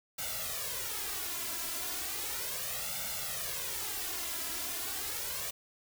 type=noise with flanger; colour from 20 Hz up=white; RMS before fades=-37 dBFS; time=0.18-5.51 s; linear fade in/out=10 ms; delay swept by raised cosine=1.4 to 3 ms; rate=0.35 Hz; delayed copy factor=+0.85; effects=none